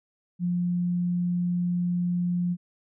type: tone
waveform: sine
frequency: 176.4 Hz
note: F3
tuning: 18 cents sharp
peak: -23 dBFS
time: 0.39-2.57 s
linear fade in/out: 50 ms
effects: none